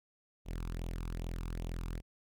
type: tone with flanger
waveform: sawtooth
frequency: 42.22 Hz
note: E1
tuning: 42 cents sharp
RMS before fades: -39 dBFS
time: 0.45-2.02 s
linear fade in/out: 50 ms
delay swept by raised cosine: 0.3 to 0.83 ms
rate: 2.5 Hz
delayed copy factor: +0.65
effects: none